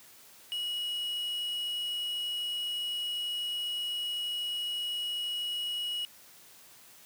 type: tone with quantisation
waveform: triangle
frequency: 2907 Hz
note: F#7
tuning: 31 cents flat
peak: -30 dBFS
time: 0.52-6.05 s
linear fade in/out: 0 ms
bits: 8
effects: white hiss -55 dBFS RMS until 7.05 s + high-pass 80 Hz 12 dB/octave